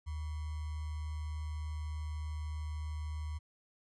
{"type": "tone with sample-and-hold", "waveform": "sine", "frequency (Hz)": 76.7, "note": "D#2", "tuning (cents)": -24, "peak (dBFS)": -36, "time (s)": [0.06, 3.39], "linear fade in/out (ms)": 20, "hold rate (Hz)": 1050, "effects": ["resampled to 22050 Hz"]}